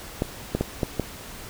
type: clicks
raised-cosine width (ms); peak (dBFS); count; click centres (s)
2; -9; 5; 0.221 / 0.55 / 0.61 / 0.832 / 0.997
effects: pink hiss -40 dBFS RMS until 1.49 s